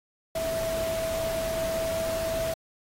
sine tone in noise, 653 Hz, E5, 17 cents flat, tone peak -27 dBFS, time 0.35-2.54 s, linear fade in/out 5 ms, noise pink, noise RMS -36 dBFS, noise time 0.35-2.54 s, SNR +6 dB, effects AAC 48 kbps

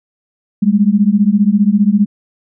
sine beating tone pair, 197.8 / 212.8 Hz, G3 / G#3, +16 / +42 cents, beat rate 15 Hz, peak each -11 dBFS, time 0.62-2.06 s, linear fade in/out 10 ms, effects none

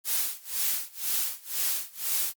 blue noise with tremolo, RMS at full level -26 dBFS, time 0.04-2.34 s, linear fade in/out 50 ms, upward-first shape sine, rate 2 Hz, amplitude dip 95%, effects Opus 48 kbps

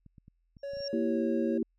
clicks, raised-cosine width 5 ms, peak -40 dBFS, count 7, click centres 0.063 / 0.182 / 0.281 / 0.568 / 0.735 / 0.77 / 0.805 s
sine tone with exponential growth, 5530 Hz, F8, 18 cents flat, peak -34 dBFS, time 0.58-0.88 s, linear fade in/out 2 ms, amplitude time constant 65 ms
triangle tone with pitch glide, 560 to 545.6 Hz, C#5 to C#5, +18 to -28 cents, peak -33 dBFS, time 0.63-1.58 s, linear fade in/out 5 ms, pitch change -46 cents, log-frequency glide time 0.9-1.22 s
sine chord, E diminished, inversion second, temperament equal, 233.1 / 329.6 / 392 Hz, Bb3 / E4 / G4, 0 / 0 / 0 cents, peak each -30 / -31 / -33 dBFS, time 0.93-1.63 s, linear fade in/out 2 ms
effects added 42 Hz sine -70 dBFS peak until 1.78 s

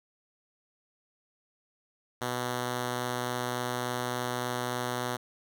5% pulse tone, 123.47 Hz, B2, in tune, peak -19 dBFS, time 2.21-5.17 s, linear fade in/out 10 ms, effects none

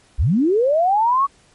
sine linear sweep, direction up, 41.2 to 1141 Hz, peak -13 dBFS, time 0.18-1.27 s, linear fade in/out 20 ms, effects pink hiss -54 dBFS RMS until 1.54 s + MP3 48 kbps

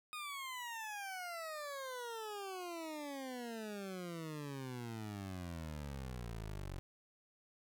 20% pulse exponential sweep, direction down, 1244.5 to 45 Hz, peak -38 dBFS, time 0.13-6.79 s, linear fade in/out 0 ms, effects none

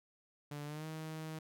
sawtooth tone with pitch glide, 146.4 to 157.82 Hz, D3 to D#3, -5 to +25 cents, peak -38 dBFS, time 0.51-1.39 s, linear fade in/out 5 ms, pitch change +130 cents, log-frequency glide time 0.65-0.86 s, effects none

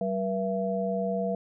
sine tone cluster, 192.2 / 481.6 / 671 Hz, G3 / B4 / E5, -34 / -44 / +31 cents, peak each -30 / -31 / -30 dBFS, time 0.01-1.35 s, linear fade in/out 2 ms, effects none

